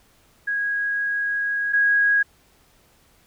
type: tone pair in turn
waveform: sine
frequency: 1649 / 1649 Hz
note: G#6 / G#6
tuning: -13 / -13 cents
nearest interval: unison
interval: 0 cents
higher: neither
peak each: -21 / -15 dBFS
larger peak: second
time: 0.47-1.73 / 1.73-2.23 s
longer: first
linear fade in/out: 10 ms
effects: pink hiss -58 dBFS RMS until 3.26 s